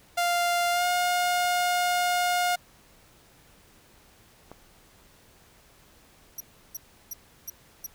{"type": "tone with pitch glide", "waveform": "sawtooth", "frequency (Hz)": [698, 713.1], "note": ["F5", "F5"], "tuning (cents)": [-1, 36], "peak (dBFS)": -19, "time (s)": [0.17, 2.56], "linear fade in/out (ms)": 10, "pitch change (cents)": 37, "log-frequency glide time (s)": [0.71, 0.85]}
{"type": "click", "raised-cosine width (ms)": 1, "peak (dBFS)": -28, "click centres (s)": 4.516}
{"type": "tone bursts", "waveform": "15% pulse", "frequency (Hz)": 5800, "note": "F#8", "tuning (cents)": -35, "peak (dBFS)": -27, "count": 5, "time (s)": [6.38, 7.865], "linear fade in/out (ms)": 5, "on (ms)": 25, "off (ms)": 340}
{"effects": ["pink hiss -57 dBFS RMS until 7.94 s"]}